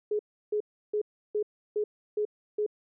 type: tone bursts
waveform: sine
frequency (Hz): 420.7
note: G#4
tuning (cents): +22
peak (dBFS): -25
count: 7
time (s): 0.11-2.664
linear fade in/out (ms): 5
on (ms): 82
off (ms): 330
effects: none